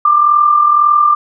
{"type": "tone with amplitude modulation", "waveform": "sine", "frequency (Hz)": 1189, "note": "D6", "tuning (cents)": 21, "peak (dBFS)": -4, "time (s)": [0.05, 1.15], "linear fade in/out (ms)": 5, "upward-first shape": "sine", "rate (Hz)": 41.9, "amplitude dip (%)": 55, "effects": []}